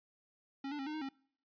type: tone with pitch steps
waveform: square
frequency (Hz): 273.3 / 294.2 / 270.3 / 304.6 / 311.1 / 270.4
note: C#4 / D4 / C#4 / D#4 / D#4 / C#4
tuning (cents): -24 / +3 / -44 / -37 / 0 / -43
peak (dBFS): -39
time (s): 0.64-1.09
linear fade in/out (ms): 5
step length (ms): 75
effects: noise-tail reverb RT60 0.6 s tail -25 dB re dry + resampled to 11025 Hz